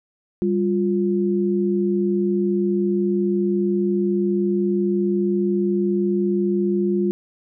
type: tone pair together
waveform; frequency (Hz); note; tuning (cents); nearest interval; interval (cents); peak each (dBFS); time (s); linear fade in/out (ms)
sine; 197.5 / 351.9; G3 / F4; +13 / +13; minor seventh; 1000; -20; 0.42-7.11; 0
effects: none